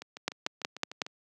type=two click trains; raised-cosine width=0.2 ms; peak=-11 / -24 dBFS; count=5 / 8; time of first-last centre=0.28-1.018 / 0.02-1.065 s; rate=5.42 / 6.7 Hz; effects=high-pass 200 Hz 12 dB/octave